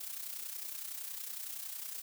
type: noise with amplitude modulation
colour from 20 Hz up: blue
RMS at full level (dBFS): -40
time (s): 0-2.02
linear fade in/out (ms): 10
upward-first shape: sine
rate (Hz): 30.8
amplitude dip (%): 60
effects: none